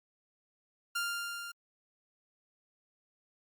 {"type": "tone with level ramp", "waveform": "sawtooth", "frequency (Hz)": 1396.9, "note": "F6", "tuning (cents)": 0, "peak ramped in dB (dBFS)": [-27, -38], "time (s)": [0.95, 1.52], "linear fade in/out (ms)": 10, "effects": ["Opus 48 kbps"]}